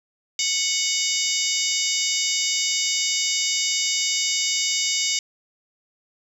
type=harmonic tone with a mistuned harmonic; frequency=737 Hz; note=F#5; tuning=7 cents flat; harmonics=3 / 4 / 5 / 6 / 7 / 8 / 9 / 10; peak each=-29 / -29 / -29 / -29 / -29 / -29 / -29 / -29 dBFS; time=0.39-5.19 s; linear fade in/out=2 ms; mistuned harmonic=6; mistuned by=+82 cents; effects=8-bit